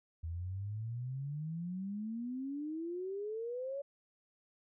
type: exponential sweep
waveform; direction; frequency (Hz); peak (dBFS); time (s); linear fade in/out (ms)
sine; up; 80.2 to 569; -37; 0.23-3.82; 10
effects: none